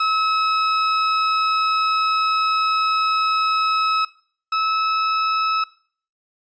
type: tone pair in turn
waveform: 40% pulse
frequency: 1290 / 1298.2 Hz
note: E6 / E6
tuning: -38 / -27 cents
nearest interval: unison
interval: 11 cents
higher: second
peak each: -16 / -17 dBFS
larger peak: first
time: 0-4.05 / 4.52-5.64 s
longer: first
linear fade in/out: 5 ms
effects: noise-tail reverb RT60 0.5 s tail -20 dB re dry + resampled to 16000 Hz